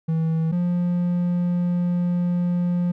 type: tone pair in turn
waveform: triangle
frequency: 161.9 / 176.03 Hz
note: E3 / F3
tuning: -31 / +14 cents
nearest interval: minor second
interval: 145 cents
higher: second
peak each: -17 dBFS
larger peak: neither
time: 0.08-0.52 / 0.52-2.92 s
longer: second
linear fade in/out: 10 ms
effects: none